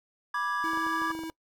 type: chord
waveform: triangle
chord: G# diminished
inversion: first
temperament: equal with one note detuned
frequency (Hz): 982.1 / 1174.7 / 1661.2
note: B5 / D6 / G#6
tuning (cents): -10 / 0 / 0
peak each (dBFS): -33 / -29 / -30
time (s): 0.34-1.12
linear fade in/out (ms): 5
type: tone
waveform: square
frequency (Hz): 323.7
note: E4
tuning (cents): -31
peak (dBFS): -35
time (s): 0.64-1.3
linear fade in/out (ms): 0
type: clicks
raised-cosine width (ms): 1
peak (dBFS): -30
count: 9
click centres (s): 0.734 / 0.774 / 0.866 / 1.018 / 1.105 / 1.151 / 1.191 / 1.236 / 1.297
effects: noise-tail reverb RT60 0.1 s tail -22 dB re dry